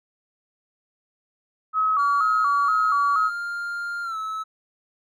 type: tone with vibrato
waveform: sine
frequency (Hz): 1208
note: D6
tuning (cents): +48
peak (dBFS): -18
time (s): 1.73-3.31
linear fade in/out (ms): 50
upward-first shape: square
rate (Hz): 2.1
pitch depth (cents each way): 100
type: tone with pitch glide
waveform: triangle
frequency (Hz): 1400 to 1298.7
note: F6 to E6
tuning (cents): +4 to -26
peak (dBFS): -25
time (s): 1.98-4.44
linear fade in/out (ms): 20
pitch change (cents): -130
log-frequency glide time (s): 4.03-4.17
effects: none